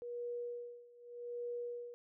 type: tone with tremolo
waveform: sine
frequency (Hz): 480.6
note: B4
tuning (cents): -47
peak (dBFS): -38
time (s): 0.02-1.94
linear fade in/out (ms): 0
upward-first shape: sine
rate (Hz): 0.83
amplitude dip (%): 90
effects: none